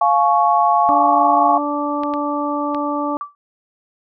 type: chord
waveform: sine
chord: Db major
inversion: first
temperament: equal with one note detuned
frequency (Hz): 698.5 / 850 / 1108.7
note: F5 / Ab5 / Db6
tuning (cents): 0 / +40 / 0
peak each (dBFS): -16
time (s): 0.01-1.58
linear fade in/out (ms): 5
type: harmonic tone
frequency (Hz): 291.5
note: D4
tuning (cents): -13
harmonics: 1 / 2 / 3 / 4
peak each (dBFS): -22 / -25 / -25 / -24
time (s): 0.89-3.17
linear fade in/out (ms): 0
type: clicks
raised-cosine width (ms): 0.3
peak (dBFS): -16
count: 3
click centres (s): 2.035 / 2.138 / 2.747
type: tone with exponential decay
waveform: sine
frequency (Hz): 1161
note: D6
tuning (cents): -20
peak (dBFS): -19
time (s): 3.21-3.35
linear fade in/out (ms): 1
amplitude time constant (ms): 30
effects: none